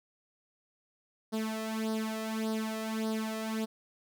sawtooth tone with flanger, 220 Hz, A3, in tune, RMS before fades -34 dBFS, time 1.32-3.66 s, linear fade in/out 20 ms, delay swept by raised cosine 0.2 to 1.6 ms, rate 1.7 Hz, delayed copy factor +0.75, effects none

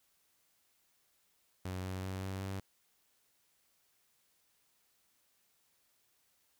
sawtooth tone with pitch steps, 92.5 / 93.52 / 94.55 / 95.6 / 96.65 Hz, F#2 / F#2 / F#2 / G2 / G2, 0 / +19 / +38 / -43 / -24 cents, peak -34 dBFS, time 1.65-2.6 s, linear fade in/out 5 ms, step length 190 ms, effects white hiss -74 dBFS RMS until 6.59 s

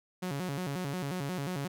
sawtooth tone with vibrato, 160 Hz, D#3, 49 cents sharp, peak -29 dBFS, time 0.22-1.68 s, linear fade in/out 10 ms, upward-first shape square, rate 5.6 Hz, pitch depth 230 cents each way, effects none

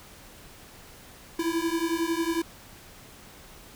square beating tone pair, 326.7 / 337.7 Hz, E4 / E4, -15 / +42 cents, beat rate 11 Hz, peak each -29 dBFS, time 1.39-2.42 s, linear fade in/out 5 ms, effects pink hiss -49 dBFS RMS until 3.75 s

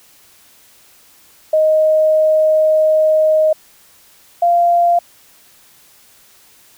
sine tone pair in turn, 624 / 692.7 Hz, D#5 / F5, +5 / -14 cents, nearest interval major second, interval 181 cents, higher second, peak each -9 dBFS, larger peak neither, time 1.53-3.53 / 4.42-4.99 s, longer first, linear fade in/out 5 ms, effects white hiss -48 dBFS RMS until 6.77 s

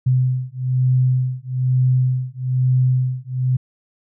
sine beating tone pair, 127.4 / 128.5 Hz, C3 / C3, -46 / -31 cents, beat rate 1.1 Hz, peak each -18 dBFS, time 0.06-3.57 s, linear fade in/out 10 ms, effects none

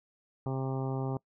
harmonic tone with a mistuned harmonic, 132.9 Hz, C3, 27 cents sharp, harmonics 1 / 2 / 3 / 4 / 5 / 6 / 7 / 8 / 9, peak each -32 / -38 / -39 / -44 / -45 / -43 / -47 / -51 / -50 dBFS, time 0.46-1.17 s, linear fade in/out 2 ms, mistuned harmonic 9, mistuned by -17 cents, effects noise-tail reverb RT60 0.1 s tail -24 dB re dry

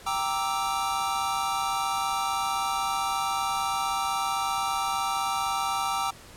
square chord, E half-diminished seventh, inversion first, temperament equal, 784 / 932.3 / 1174.7 / 1318.5 Hz, G5 / Bb5 / D6 / E6, 0 / 0 / 0 / 0 cents, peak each -31 / -33 / -33 / -32 dBFS, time 0.06-6.11 s, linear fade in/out 10 ms, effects pink hiss -48 dBFS RMS until 6.36 s + low-pass 12000 Hz 12 dB/octave

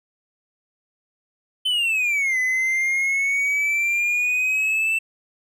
triangle exponential two-way sweep, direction down then up, 3077 to 2011 to 2668 Hz, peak -17 dBFS, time 1.65-4.99 s, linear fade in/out 10 ms, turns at 2.39 s, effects none

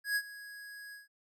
square tone with ADSR envelope, 1661 Hz, G#6, in tune, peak -28 dBFS, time 0.04-1.08 s, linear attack 120 ms, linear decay 58 ms, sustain -18 dB, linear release 150 ms, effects none

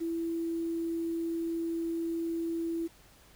sine tone with quantisation, 332.3 Hz, E4, 14 cents sharp, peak -30 dBFS, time 0-2.88 s, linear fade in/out 20 ms, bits 9, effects added 50 Hz sine -63 dBFS peak until 3.35 s + pink hiss -59 dBFS RMS until 3.35 s

